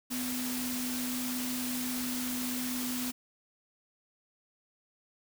sine tone in noise, 250 Hz, B3, 21 cents sharp, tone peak -34 dBFS, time 0.1-3.12 s, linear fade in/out 20 ms, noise white, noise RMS -37 dBFS, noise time 0.1-3.12 s, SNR 0 dB, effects none

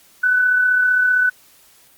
sine tone with amplitude modulation, 1497 Hz, F#6, 20 cents sharp, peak -11 dBFS, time 0.23-1.3 s, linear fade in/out 10 ms, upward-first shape sine, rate 35.4 Hz, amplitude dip 35%, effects white hiss -51 dBFS RMS until 1.97 s + Opus 48 kbps

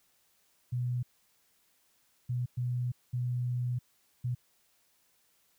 sine tone bursts at uneven times, 123.4 Hz, B2, 1 cent flat, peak -29 dBFS, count 5, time 0.72-1.03 / 2.29-2.46 / 2.57-2.92 / 3.13-3.79 / 4.24-4.35 s, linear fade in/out 10 ms, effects white hiss -70 dBFS RMS until 5.58 s

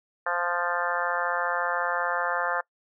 harmonic tone with a mistuned harmonic, 174.61 Hz, F3, in tune, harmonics 3 / 4 / 5 / 6 / 7 / 8 / 9 / 10, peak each -33 / -33 / -33 / -33 / -33 / -33 / -33 / -33 dBFS, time 0.26-2.61 s, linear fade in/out 5 ms, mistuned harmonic 10, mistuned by +16 cents, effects noise-tail reverb RT60 0.1 s tail -23 dB re dry

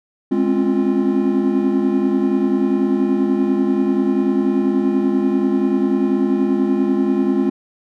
triangle chord, Db major seventh, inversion second, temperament equal with one note detuned, 207.7 / 261.6 / 271.9 / 349.2 Hz, Ab3 / C4 / Db4 / F4, 0 / 0 / -33 / 0 cents, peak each -18 dBFS, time 0.31-7.5 s, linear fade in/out 10 ms, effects none

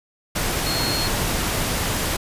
sine tone in noise, 4291 Hz, C8, 43 cents sharp, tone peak -25 dBFS, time 0.66-1.08 s, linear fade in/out 10 ms, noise pink, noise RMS -23 dBFS, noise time 0.35-2.17 s, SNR -5 dB, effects resampled to 32000 Hz

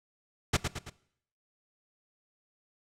pink noise with echo, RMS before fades -24 dBFS, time 0.53-0.57 s, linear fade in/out 10 ms, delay 110 ms, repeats 3, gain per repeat -6 dB, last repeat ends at 0.9 s, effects noise-tail reverb RT60 0.7 s tail -20 dB re dry + low-pass 8000 Hz 12 dB/octave

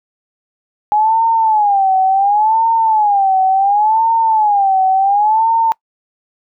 sine tone with vibrato, 830.6 Hz, G#5, in tune, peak -9 dBFS, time 0.92-5.72 s, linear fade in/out 0 ms, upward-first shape sine, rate 0.7 Hz, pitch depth 160 cents each way, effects noise-tail reverb RT60 0.1 s tail -24 dB re dry

